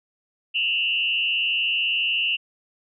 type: tone with frequency modulation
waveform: sine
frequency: 2794 Hz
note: F7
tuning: in tune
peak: -20 dBFS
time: 0.54-2.37 s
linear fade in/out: 20 ms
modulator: 116 Hz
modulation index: 1.3
effects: none